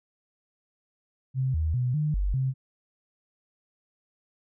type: tone with pitch steps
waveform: sine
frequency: 131.1 / 78.9 / 124.9 / 151.2 / 48.12 / 132 Hz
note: C3 / D#2 / B2 / D#3 / G1 / C3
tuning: +4 / +25 / +20 / -49 / -31 / +16 cents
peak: -23 dBFS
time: 1.34-2.54 s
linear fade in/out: 50 ms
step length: 200 ms
effects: none